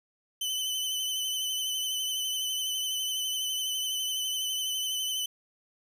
sawtooth tone with vibrato, 3030 Hz, F#7, 40 cents sharp, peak -26 dBFS, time 0.41-5.26 s, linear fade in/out 5 ms, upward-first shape sine, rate 12 Hz, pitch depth 33 cents each way, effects none

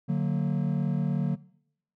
triangle chord, D augmented, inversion none, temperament just, 146.83 / 183.54 / 229.4 Hz, D3 / F#3 / A#3, 0 / -14 / -28 cents, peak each -25 / -26 / -29 dBFS, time 0.08-1.36 s, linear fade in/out 20 ms, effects noise-tail reverb RT60 0.7 s tail -21 dB re dry + tanh soft clip ceiling -14 dBFS

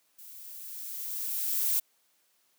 violet noise with level ramp, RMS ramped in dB -49 to -26 dBFS, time 0.18-1.8 s, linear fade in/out 10 ms, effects white hiss -70 dBFS RMS until 2.58 s + high-pass 200 Hz 12 dB/octave

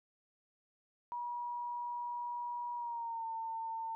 sine tone with pitch glide, 962 to 902.8 Hz, B5 to A5, -46 to +44 cents, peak -37 dBFS, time 1.12-3.95 s, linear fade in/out 0 ms, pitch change -110 cents, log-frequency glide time 2.75-3.27 s, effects none

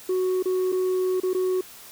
sine tone with dropouts, 370 Hz, F#4, in tune, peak -18 dBFS, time 0.09-1.61 s, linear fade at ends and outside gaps 5 ms, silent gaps 0.426-0.456 / 0.72-0.725 / 1.201-1.233 / 1.333-1.347 s, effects tanh soft clip ceiling -20 dBFS + white hiss -45 dBFS RMS until 1.91 s

